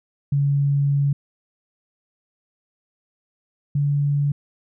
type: tone pair in turn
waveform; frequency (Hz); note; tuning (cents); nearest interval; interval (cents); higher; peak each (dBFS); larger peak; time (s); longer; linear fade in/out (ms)
sine; 141.3 / 143.44; C#3 / D3; +34 / -40; unison; 26; second; -16 / -17; first; 0.32-1.13 / 3.75-4.32; first; 5
effects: none